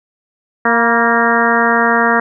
harmonic tone with a mistuned harmonic, 232.3 Hz, A#3, 6 cents flat, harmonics 1 / 2 / 3 / 4 / 5 / 6 / 7 / 8, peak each -18 / -18 / -18 / -18 / -18 / -18 / -18 / -18 dBFS, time 0.65-2.2 s, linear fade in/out 5 ms, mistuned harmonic 4, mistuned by +37 cents, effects none

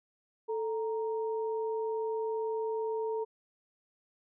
sine tone pair together, 441.1 / 932.3 Hz, A4 / A#5, +4 / 0 cents, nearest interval octave + minor second, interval 1296 cents, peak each -31 / -39 dBFS, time 0.48-3.25 s, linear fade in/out 20 ms, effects none

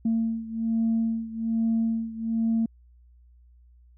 sine beating tone pair, 225.9 / 227.1 Hz, A3 / A#3, +46 / -45 cents, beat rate 1.2 Hz, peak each -24 / -27 dBFS, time 0.05-2.66 s, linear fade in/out 5 ms, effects tanh soft clip ceiling -17 dBFS + added 60 Hz sine -52 dBFS peak until 3.97 s

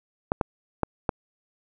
clicks, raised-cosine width 1 ms, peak -8 dBFS, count 4, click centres 0.319 / 0.412 / 0.833 / 1.092 s, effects none

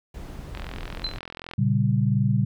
brown noise, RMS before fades -36 dBFS, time 0.14-1.19 s, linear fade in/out 5 ms
click train, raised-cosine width 0.3 ms, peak -20 dBFS, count 43, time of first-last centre 0.55-1.536 s, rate 42.6 Hz
sine tone with exponential decay, 4065 Hz, B7, 49 cents sharp, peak -23 dBFS, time 1.04-1.19 s, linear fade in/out 5 ms, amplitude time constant 32 ms
sine chord, G diminished, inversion first, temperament equal, 116.54 / 138.59 / 196 Hz, Bb2 / Db3 / G3, 0 / 0 / 0 cents, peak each -22 / -23 / -24 dBFS, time 1.58-2.45 s, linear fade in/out 10 ms
effects none

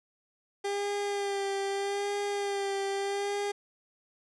30% pulse tone with vibrato, 400 Hz, G4, 35 cents sharp, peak -27 dBFS, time 0.64-3.52 s, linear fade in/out 10 ms, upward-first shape sine, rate 0.8 Hz, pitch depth 28 cents each way, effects resampled to 22050 Hz + 10-bit

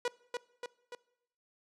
sawtooth tone with echo, 487.2 Hz, B4, 24 cents flat, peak -26 dBFS, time 0.05-0.08 s, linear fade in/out 2 ms, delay 290 ms, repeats 3, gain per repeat -4 dB, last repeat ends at 0.95 s, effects noise-tail reverb RT60 0.8 s tail -22 dB re dry + low-pass 7000 Hz 12 dB/octave

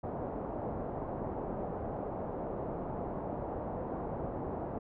white low-pass noise, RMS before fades -38 dBFS, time 0.03-4.79 s, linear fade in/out 10 ms, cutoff 780 Hz, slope 24 dB/octave, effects none

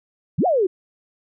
sine exponential two-way sweep, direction up then down, 118.6 to 765 to 349.3 Hz, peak -15 dBFS, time 0.38-0.67 s, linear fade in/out 10 ms, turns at 0.46 s, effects none

